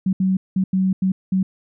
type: tone bursts at uneven times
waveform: sine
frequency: 188.6 Hz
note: F#3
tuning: 33 cents sharp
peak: -15 dBFS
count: 6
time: 0.06-0.13 / 0.2-0.37 / 0.56-0.64 / 0.73-0.93 / 1.02-1.12 / 1.32-1.43 s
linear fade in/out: 5 ms
effects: none